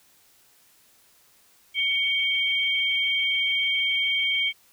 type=tone pair together; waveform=sine; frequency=2241 / 3166 Hz; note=C#7 / G7; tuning=+18 / +17 cents; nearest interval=tritone; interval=599 cents; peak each=-24 dBFS; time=1.74-4.53 s; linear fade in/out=50 ms; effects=white hiss -59 dBFS RMS until 4.72 s